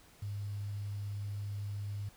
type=tone with quantisation; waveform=sine; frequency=101.8 Hz; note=G#2; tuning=34 cents flat; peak=-36 dBFS; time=0.22-2.09 s; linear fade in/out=5 ms; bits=10; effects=pink hiss -61 dBFS RMS until 2.16 s